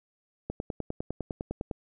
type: click train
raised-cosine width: 2 ms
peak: -19 dBFS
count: 13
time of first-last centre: 0.5-1.712 s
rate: 9.9 Hz
effects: none